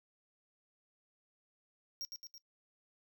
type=tone with echo; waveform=square; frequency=5588 Hz; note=F8; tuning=in tune; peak=-40 dBFS; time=2.01-2.05 s; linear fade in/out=0 ms; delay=110 ms; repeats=3; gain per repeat=-4 dB; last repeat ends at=2.38 s; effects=noise-tail reverb RT60 0.1 s tail -19 dB re dry